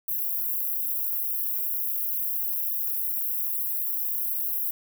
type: high-pass noise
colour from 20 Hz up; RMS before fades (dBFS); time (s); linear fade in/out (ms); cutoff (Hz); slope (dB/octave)
white; -28; 0.08-4.71; 5; 12000; 48
effects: none